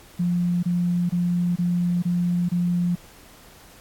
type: tone bursts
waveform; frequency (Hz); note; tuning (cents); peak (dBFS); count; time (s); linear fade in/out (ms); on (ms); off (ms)
sine; 175.5; F3; +9; -19; 6; 0.19-2.955; 10; 440; 25
effects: pink hiss -49 dBFS RMS until 3.8 s + AAC 64 kbps